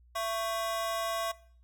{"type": "ring-modulated tone", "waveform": "40% pulse", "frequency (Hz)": 890, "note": "A5", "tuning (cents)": 20, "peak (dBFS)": -27, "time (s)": [0.15, 1.32], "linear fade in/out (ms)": 10, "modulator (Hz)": 218, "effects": ["noise-tail reverb RT60 0.5 s tail -19 dB re dry", "added 60 Hz sine -57 dBFS peak until 1.63 s"]}